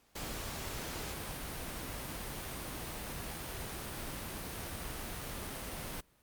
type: noise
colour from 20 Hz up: pink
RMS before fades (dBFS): -41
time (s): 0.15-6.01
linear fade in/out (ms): 10
effects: pink hiss -69 dBFS RMS until 6.22 s + Opus 48 kbps